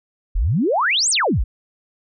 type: exponential two-way sweep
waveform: sine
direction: up then down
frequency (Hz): 35 to 9100 to 35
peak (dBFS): -15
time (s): 0.35-1.44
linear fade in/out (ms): 10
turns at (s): 1.1
effects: none

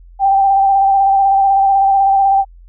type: tone with vibrato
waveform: sine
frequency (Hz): 784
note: G5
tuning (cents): 0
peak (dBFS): -8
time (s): 0.19-2.45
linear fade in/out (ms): 50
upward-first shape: square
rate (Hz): 16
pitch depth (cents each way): 19
effects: added 43 Hz sine -37 dBFS peak until 2.68 s

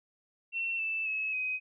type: tone with pitch steps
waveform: sine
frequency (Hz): 2708 / 2643 / 2580 / 2518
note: E7 / E7 / E7 / D#7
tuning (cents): +46 / +4 / -38 / +20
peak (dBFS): -30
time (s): 0.52-1.6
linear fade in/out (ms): 50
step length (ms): 270
effects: none

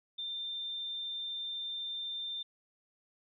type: tone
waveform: sine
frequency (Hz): 3588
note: A7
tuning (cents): +33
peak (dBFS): -36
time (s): 0.18-2.43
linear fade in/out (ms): 10
effects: none

